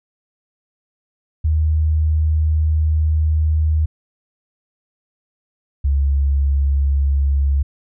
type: tone pair in turn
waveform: sine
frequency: 77.78 / 69.54 Hz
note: D#2 / C#2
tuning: 0 / +6 cents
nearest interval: major second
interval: 194 cents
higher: first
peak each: -13 / -13 dBFS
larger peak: neither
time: 1.44-3.86 / 5.84-7.63 s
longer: first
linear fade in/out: 10 ms
effects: none